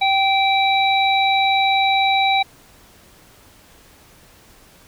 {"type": "harmonic tone", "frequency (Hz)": 778, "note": "G5", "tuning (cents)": -13, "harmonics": [1, 3, 5], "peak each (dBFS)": [-16, -20, -21], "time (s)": [0.01, 2.43], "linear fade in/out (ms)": 10, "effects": ["pink hiss -49 dBFS RMS until 4.87 s"]}